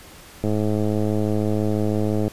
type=click train; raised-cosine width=2 ms; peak=-10 dBFS; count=196; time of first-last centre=0.44-2.28 s; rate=106 Hz; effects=pink hiss -44 dBFS RMS until 2.32 s + resampled to 32000 Hz